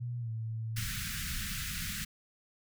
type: tone with pitch glide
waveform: sine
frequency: 120.7 to 111.97 Hz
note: B2 to A2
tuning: -39 to +31 cents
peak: -34 dBFS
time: 0-0.85 s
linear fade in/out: 20 ms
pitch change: -130 cents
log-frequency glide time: 0.19-0.3 s
type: band-stop noise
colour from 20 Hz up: pink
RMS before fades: -37 dBFS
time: 0.76-2.05 s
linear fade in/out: 10 ms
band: 210 to 1400 Hz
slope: 48 dB/octave
effects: none